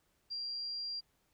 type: tone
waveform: sine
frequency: 4757 Hz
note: D8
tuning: 21 cents sharp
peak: -37 dBFS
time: 0.3-1.01 s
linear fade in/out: 20 ms
effects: pink hiss -75 dBFS RMS until 1.33 s